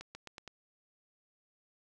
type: accelerating click train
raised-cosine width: 0.2 ms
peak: -28 dBFS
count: 5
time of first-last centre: 0.01-0.477 s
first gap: 140 ms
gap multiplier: 0.88
effects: none